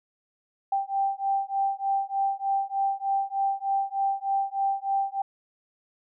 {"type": "beating tone pair", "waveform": "sine", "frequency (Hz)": [784, 787.3], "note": ["G5", "G5"], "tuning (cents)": [0, 7], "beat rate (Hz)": 3.3, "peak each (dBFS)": -27, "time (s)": [0.72, 5.22], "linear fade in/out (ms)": 5, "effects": []}